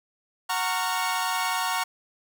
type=chord; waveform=sawtooth; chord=Gb major seventh; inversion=none; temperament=equal with one note detuned; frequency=740 / 921.1 / 1108.7 / 1396.9 Hz; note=Gb5 / Bb5 / Db6 / F6; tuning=0 / -21 / 0 / 0 cents; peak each=-27 / -25 / -26 / -30 dBFS; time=0.49-1.84 s; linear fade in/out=10 ms; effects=none